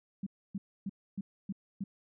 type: tone bursts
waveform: sine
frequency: 196 Hz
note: G3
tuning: in tune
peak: -33 dBFS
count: 6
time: 0.23-1.84 s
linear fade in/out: 5 ms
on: 35 ms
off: 280 ms
effects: none